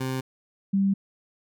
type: tone pair in turn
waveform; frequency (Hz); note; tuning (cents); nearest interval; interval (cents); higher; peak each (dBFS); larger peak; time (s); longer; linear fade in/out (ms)
20% pulse / sine; 130.81 / 195.99; C3 / G3; 0 / 0; perfect fifth; 700; second; -22 / -19; second; 0-0.21 / 0.73-0.94; neither; 10
effects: none